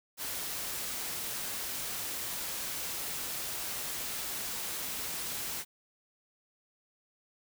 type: noise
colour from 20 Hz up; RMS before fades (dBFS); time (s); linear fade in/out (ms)
white; -37; 0.17-5.65; 50
effects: none